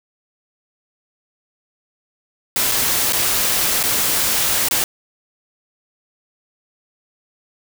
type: noise with dropouts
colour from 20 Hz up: white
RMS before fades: -18 dBFS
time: 2.56-4.84 s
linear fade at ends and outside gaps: 1 ms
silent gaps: 2.716-2.719 / 3.124-3.132 / 3.829-3.837 / 4.686-4.71 s
effects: none